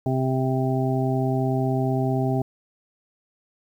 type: harmonic tone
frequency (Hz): 130.81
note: C3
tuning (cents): 0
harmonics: 1 / 2 / 3 / 5 / 6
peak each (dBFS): -23 / -26 / -28 / -30 / -31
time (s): 0.06-2.42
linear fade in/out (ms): 2
effects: 9-bit